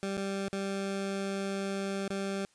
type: tone with dropouts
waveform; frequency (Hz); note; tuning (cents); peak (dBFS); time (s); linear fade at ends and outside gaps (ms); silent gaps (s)
20% pulse; 196; G3; 0; -27; 0.03-2.45; 0; 0.169-0.177 / 0.484-0.53 / 2.079-2.103
effects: white hiss -67 dBFS RMS until 2.54 s + resampled to 22050 Hz